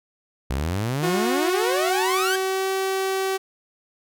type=exponential sweep; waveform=sawtooth; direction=up; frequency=61 to 1624 Hz; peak=-19 dBFS; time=0.5-2.36 s; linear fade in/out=5 ms
type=tone with pitch glide; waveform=sawtooth; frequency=361.6 to 383.1 Hz; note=F#4 to G4; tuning=-40 to -40 cents; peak=-18 dBFS; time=1.02-3.38 s; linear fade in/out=20 ms; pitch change=+100 cents; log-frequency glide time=1.13-2.69 s
effects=none